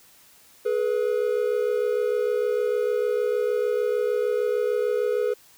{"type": "tone pair together", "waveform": "triangle", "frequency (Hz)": [422.8, 489.4], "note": ["G#4", "B4"], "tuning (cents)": [31, -16], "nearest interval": "minor third", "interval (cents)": 253, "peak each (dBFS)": -22, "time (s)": [0.65, 5.34], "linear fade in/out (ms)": 10, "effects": ["white hiss -54 dBFS RMS until 5.57 s"]}